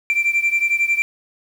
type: beating tone pair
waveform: sine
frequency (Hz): 2349 / 2360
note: D7 / D7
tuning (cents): 0 / +8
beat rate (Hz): 11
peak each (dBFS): -16 / -18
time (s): 0.1-1.02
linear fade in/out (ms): 0
effects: tanh soft clip ceiling -12 dBFS + 7-bit